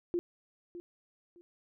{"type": "tone with echo", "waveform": "sine", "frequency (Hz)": 348.2, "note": "F4", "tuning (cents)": -5, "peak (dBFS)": -28, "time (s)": [0.14, 0.19], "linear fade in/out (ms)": 0, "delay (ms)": 610, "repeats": 2, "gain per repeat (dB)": -13, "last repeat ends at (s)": 1.41, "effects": []}